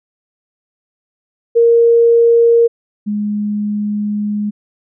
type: tone pair in turn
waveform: sine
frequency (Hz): 466.2 / 208.2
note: A#4 / G#3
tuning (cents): 0 / +5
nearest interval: octave + major second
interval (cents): 1395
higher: first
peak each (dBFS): -6 / -15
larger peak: first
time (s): 1.55-2.68 / 3.06-4.51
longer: second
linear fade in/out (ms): 20
effects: none